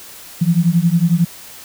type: beating tone pair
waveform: sine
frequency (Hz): 164.81 / 175.81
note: E3 / F3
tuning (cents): 0 / +12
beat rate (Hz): 11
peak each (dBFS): -14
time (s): 0.41-1.25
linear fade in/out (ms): 10
effects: white hiss -37 dBFS RMS until 1.64 s